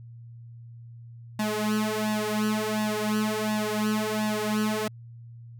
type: tone with flanger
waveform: sawtooth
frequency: 214 Hz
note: A3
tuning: 48 cents flat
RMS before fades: -27 dBFS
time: 1.39-4.88 s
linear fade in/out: 5 ms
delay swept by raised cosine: 1.1 to 4 ms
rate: 1.4 Hz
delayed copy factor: +0.9
effects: added 117 Hz sine -42 dBFS peak until 5.59 s